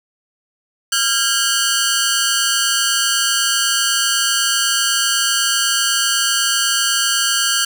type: ring-modulated tone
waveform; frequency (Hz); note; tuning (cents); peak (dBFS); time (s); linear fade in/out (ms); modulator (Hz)
10% pulse; 1500; F#6; +23; -3; 0.92-7.65; 5; 116
effects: none

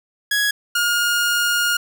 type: tone pair in turn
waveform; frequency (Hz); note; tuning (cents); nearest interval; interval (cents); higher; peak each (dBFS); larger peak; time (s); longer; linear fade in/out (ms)
sawtooth; 1668 / 1423.3; G#6 / F6; +7 / +32; minor third; 275; first; -13; neither; 0.31-0.51 / 0.75-1.77; second; 5
effects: none

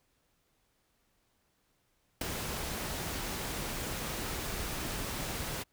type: noise with ADSR envelope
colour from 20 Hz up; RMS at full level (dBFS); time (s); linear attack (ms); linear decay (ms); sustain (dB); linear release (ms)
pink; -30; 2.21-5.64; 5; 8; -7; 24
effects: pink hiss -74 dBFS RMS until 5.72 s

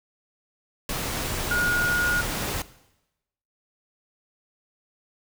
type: tone in noise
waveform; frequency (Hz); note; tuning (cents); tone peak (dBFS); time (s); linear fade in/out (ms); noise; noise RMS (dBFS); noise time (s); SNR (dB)
sine; 1438; F#6; -50; -21; 1.51-2.21; 2; pink; -29; 0.89-2.62; +5
effects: noise-tail reverb RT60 0.9 s tail -17 dB re dry

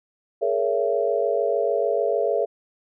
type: chord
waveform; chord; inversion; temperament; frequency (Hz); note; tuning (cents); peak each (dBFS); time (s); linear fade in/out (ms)
sine; A# half-diminished seventh; third; just; 419.5 / 466.2 / 559.4 / 671.3; G#4 / A#4 / C#5 / E5; +17 / 0 / +16 / +31; -25; 0.41-2.46; 20
effects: none

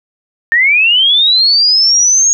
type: linear sweep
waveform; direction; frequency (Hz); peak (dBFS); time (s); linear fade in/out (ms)
sine; up; 1789 to 6645; -6; 0.52-2.33; 0
effects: none

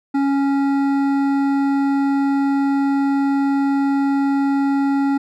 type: tone with hard clipping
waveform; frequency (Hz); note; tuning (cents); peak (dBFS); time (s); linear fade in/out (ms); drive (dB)
sine; 277.2; C#4; 0; -17; 0.14-5.18; 10; 11
effects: none

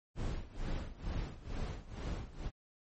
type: noise with tremolo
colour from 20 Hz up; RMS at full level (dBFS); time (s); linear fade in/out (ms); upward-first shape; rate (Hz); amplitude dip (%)
brown; -36; 0.15-2.51; 50; sine; 2.2; 85
effects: MP3 32 kbps

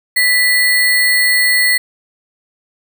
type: tone with sample-and-hold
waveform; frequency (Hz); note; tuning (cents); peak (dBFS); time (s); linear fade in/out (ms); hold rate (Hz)
sine; 1975.5; B6; 0; -9; 0.16-1.78; 10; 6300
effects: none

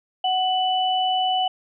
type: tone pair together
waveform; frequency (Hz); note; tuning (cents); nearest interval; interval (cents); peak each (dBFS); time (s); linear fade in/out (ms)
sine; 745 / 2980; F#5 / F#7; +12 / +12; 2 octaves; 2400; -20 / -24; 0.24-1.48; 5
effects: none

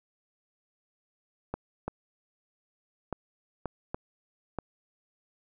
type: clicks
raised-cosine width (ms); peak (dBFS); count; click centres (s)
1; -18; 6; 1.54 / 1.88 / 3.127 / 3.657 / 3.945 / 4.587
effects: none

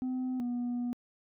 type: tone pair in turn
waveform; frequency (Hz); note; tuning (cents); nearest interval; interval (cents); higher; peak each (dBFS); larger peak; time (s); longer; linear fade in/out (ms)
sine; 255.6 / 243.1; C4 / B3; -40 / -27; minor second; 87; first; -28; neither; 0.02-0.4 / 0.4-0.93; second; 0
effects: tanh soft clip ceiling -30 dBFS

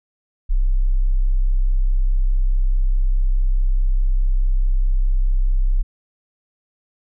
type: tone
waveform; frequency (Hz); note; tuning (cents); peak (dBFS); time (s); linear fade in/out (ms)
sine; 32.37; C1; -18; -13; 0.49-5.83; 20
effects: none

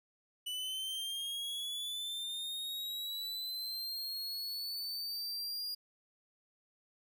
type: linear sweep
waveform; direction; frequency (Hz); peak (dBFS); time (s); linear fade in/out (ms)
45% pulse; up; 2963 to 4843; -37; 0.46-5.75; 10
effects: none

